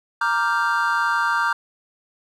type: chord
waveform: triangle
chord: G minor seventh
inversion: first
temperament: equal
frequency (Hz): 932.3 / 1174.7 / 1396.9 / 1568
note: Bb5 / D6 / F6 / G6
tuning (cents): 0 / 0 / 0 / 0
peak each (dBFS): -22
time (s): 0.21-1.53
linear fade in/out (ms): 5
effects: none